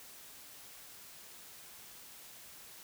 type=silence; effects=white hiss -53 dBFS RMS until 2.83 s